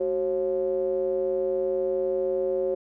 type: ring-modulated tone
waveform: triangle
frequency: 82.41 Hz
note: E2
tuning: in tune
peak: -18 dBFS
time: 0-2.75 s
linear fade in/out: 10 ms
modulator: 458 Hz
effects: none